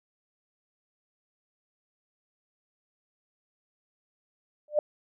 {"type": "tone with exponential growth", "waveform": "sine", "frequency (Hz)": 598, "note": "D5", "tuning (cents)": 31, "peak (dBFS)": -16, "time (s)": [4.68, 4.79], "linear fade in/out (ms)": 2, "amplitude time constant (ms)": 22, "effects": []}